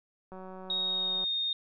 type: click train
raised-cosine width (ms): 1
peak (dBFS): -32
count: 173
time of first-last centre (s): 0.32-1.24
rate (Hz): 187
type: tone with pitch glide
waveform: sine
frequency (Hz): 3755 to 3690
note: A#7 to A#7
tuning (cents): +12 to -18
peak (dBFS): -28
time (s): 0.7-1.53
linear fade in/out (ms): 2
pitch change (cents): -30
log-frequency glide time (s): 0.81-1.28
effects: none